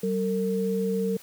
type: tone pair together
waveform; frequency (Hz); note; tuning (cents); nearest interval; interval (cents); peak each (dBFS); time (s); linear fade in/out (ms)
sine; 191 / 454.3; G3 / A#4; -45 / -45; octave + minor third; 1500; -26; 0.03-1.17; 5
effects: white hiss -49 dBFS RMS until 1.22 s + high-pass 100 Hz 12 dB/octave